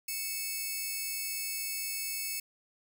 5% pulse tone pair together, 2217 / 2617 Hz, C#7 / E7, 0 / -13 cents, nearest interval minor third, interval 287 cents, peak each -27 dBFS, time 0.08-2.4 s, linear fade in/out 5 ms, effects none

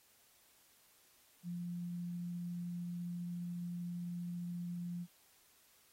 sine tone, 174.61 Hz, F3, in tune, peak -39 dBFS, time 1.43-5.07 s, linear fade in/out 50 ms, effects white hiss -68 dBFS RMS until 5.92 s + AAC 48 kbps

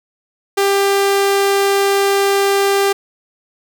sawtooth tone, 396.5 Hz, G4, 20 cents sharp, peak -8 dBFS, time 0.57-2.93 s, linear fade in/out 10 ms, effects none

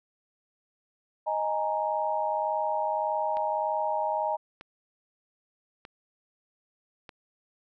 sine chord, D# suspended fourth, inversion none, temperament equal, 622.3 / 830.6 / 932.3 Hz, D#5 / G#5 / A#5, 0 / 0 / 0 cents, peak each -30 dBFS, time 1.26-4.37 s, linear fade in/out 20 ms
click train, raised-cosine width 0.3 ms, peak -27 dBFS, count 4, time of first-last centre 3.37-7.092 s, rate 0.806 Hz
effects none

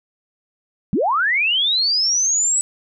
sine linear sweep, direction up, 149.5 to 7940 Hz, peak -15 dBFS, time 0.93-2.61 s, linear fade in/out 0 ms, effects none

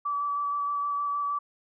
sine tone with vibrato, 1152 Hz, D6, 34 cents flat, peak -26 dBFS, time 0.05-1.39 s, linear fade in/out 10 ms, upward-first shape square, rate 6.4 Hz, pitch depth 10 cents each way, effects none

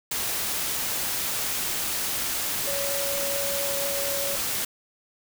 sine tone in noise, 560 Hz, C#5, 18 cents sharp, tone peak -30 dBFS, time 2.67-4.36 s, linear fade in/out 5 ms, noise white, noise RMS -28 dBFS, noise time 0.11-4.65 s, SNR -5 dB, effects none

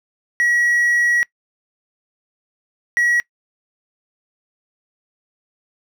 triangle tone bursts at uneven times, 1918 Hz, A#6, 49 cents sharp, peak -12 dBFS, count 2, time 0.4-1.23 / 2.97-3.2 s, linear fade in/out 0 ms, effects noise-tail reverb RT60 0.1 s tail -23 dB re dry

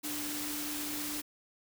sine tone in noise, 296.8 Hz, D4, 18 cents sharp, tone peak -40 dBFS, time 0.03-1.22 s, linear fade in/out 20 ms, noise white, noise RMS -38 dBFS, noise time 0.03-1.22 s, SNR -5 dB, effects none

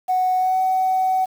sine tone with pitch glide, 740 to 751.6 Hz, F#5 to F#5, 0 to +27 cents, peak -15 dBFS, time 0.08-1.26 s, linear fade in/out 20 ms, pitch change +27 cents, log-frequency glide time 0.36-0.59 s, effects tanh soft clip ceiling -12 dBFS + 7-bit

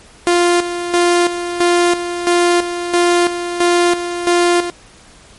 sawtooth tone with tremolo, 349.2 Hz, F4, in tune, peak -6 dBFS, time 0.27-4.7 s, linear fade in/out 0 ms, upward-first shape square, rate 1.5 Hz, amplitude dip 65%, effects pink hiss -43 dBFS RMS until 5.38 s + MP3 48 kbps

